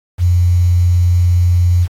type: tone with quantisation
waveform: sine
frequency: 88.3 Hz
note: F2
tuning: 20 cents sharp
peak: -8 dBFS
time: 0.18-1.88 s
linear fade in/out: 50 ms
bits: 6
effects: AAC 48 kbps